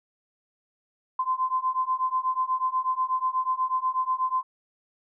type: beating tone pair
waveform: sine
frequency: 1028 / 1036.2 Hz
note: C6 / C6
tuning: -31 / -17 cents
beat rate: 8.2 Hz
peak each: -27 / -26 dBFS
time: 1.19-4.43 s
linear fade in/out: 5 ms
effects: none